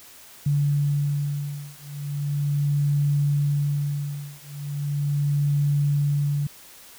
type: beating tone pair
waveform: sine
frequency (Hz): 143.9 / 144.28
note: D3 / D3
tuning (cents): -35 / -30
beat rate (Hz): 0.38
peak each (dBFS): -24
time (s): 0.46-6.47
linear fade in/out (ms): 5
effects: white hiss -47 dBFS RMS until 6.98 s